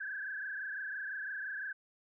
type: tone with frequency modulation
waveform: sine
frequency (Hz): 1619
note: G#6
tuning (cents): -45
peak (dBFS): -37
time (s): 0-1.73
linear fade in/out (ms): 10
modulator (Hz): 25.9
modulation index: 3.6
effects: none